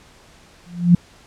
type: tone with exponential growth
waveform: sine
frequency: 174.6 Hz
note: F3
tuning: in tune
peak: -4 dBFS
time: 0.66-0.95 s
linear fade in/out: 5 ms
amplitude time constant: 63 ms
effects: pink hiss -49 dBFS RMS until 1.26 s + low-pass 8000 Hz 12 dB/octave